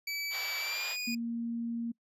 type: tone with pitch glide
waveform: 25% pulse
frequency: 2300 to 2465 Hz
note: D7 to D#7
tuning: -37 to -17 cents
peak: -30 dBFS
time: 0.07-1.15 s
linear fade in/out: 5 ms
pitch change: +120 cents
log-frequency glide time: 0.59-0.93 s
type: band-pass noise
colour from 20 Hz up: white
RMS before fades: -42 dBFS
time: 0.3-0.97 s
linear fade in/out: 50 ms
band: 550 to 4400 Hz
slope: 24 dB/octave
type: tone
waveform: sine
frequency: 233.1 Hz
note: A#3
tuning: in tune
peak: -32 dBFS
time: 1.07-1.92 s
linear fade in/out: 10 ms
effects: noise-tail reverb RT60 0.1 s tail -25 dB re dry + resampled to 32000 Hz